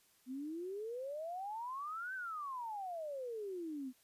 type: exponential two-way sweep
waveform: sine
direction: up then down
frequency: 247.1 to 1568 to 247.1 Hz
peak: -40 dBFS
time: 0.26-3.93 s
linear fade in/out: 50 ms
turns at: 2.14 s
effects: white hiss -70 dBFS RMS until 4.03 s + resampled to 32000 Hz